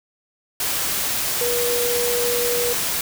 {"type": "tone in noise", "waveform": "sine", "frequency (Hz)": 482.3, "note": "B4", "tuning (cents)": -41, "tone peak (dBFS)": -21, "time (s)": [1.41, 2.73], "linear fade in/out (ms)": 2, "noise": "white", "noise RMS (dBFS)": -23, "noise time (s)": [0.6, 3.01], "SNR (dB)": -1, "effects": []}